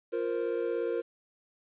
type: chord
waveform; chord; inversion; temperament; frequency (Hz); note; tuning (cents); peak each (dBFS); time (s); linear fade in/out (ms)
triangle; F suspended fourth; none; equal; 349.2 / 466.2 / 523.3; F4 / Bb4 / C5; 0 / 0 / 0; -32 / -29 / -34; 0.12-1.02; 20
effects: resampled to 8000 Hz + 10-bit